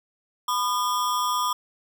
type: ring-modulated tone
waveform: square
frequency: 1108.7 Hz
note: C#6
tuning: in tune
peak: -20 dBFS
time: 0.48-1.53 s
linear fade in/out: 5 ms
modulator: 107 Hz
effects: none